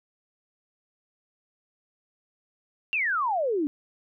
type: exponential sweep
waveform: sine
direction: down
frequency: 2799 to 277.2 Hz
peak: -23 dBFS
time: 2.93-3.67 s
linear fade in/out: 0 ms
effects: none